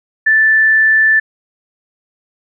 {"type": "tone with frequency modulation", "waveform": "sine", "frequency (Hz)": 1760, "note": "A6", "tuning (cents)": 0, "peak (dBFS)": -7, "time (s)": [0.26, 1.2], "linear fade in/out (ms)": 10, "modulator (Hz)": 41.3, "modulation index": 0.21, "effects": []}